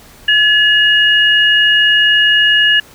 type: tone pair together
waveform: sine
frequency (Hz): 1705.6 / 2872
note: G#6 / F7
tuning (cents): +46 / +48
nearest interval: major sixth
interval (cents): 902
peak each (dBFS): -10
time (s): 0.28-2.8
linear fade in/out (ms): 5
effects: pink hiss -41 dBFS RMS until 2.94 s